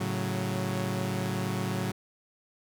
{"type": "chord", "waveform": "sawtooth", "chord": "F# minor", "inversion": "first", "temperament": "equal", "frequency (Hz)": [110, 138.59, 185], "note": ["A2", "C#3", "F#3"], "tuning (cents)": [0, 0, 0], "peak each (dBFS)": [-29, -31, -28], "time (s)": [0, 1.92], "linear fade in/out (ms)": 10, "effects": []}